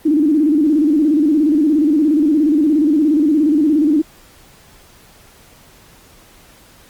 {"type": "tone with vibrato", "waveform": "sine", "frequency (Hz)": 301.9, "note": "D4", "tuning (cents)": 48, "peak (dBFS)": -10, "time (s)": [0.05, 4.02], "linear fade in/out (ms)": 10, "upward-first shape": "square", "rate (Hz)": 17, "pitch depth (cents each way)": 93, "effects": ["pink hiss -46 dBFS RMS until 6.89 s", "Opus 32 kbps"]}